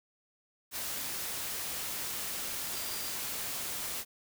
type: tone in noise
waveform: sine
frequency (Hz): 4769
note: D8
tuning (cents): +26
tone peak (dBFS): -45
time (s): 2.72-3.16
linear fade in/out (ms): 50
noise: white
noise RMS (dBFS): -37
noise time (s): 0.71-4.05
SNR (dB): -11
effects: none